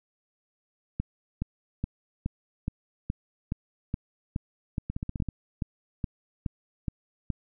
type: two click trains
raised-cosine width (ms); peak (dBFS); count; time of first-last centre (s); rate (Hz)
5; -19 / -16; 7 / 16; 4.9-5.287 / 1-7.303; 15.5 / 2.38
effects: none